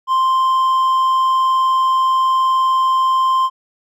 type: tone with hard clipping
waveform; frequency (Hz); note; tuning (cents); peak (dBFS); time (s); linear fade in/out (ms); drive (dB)
sine; 1046.5; C6; 0; -13; 0.07-3.5; 50; 3
effects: none